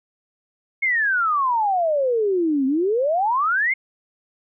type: exponential two-way sweep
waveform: sine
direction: down then up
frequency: 2192 to 258.3 to 2192 Hz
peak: -17 dBFS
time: 0.82-3.74 s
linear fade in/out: 10 ms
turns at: 2.66 s
effects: none